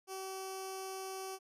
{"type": "tone with notch filter", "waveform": "10% pulse", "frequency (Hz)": 381.6, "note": "G4", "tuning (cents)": -47, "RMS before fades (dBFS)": -43, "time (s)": [0.07, 1.39], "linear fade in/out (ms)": 50, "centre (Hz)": 1800, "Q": 0.66, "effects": ["resampled to 32000 Hz"]}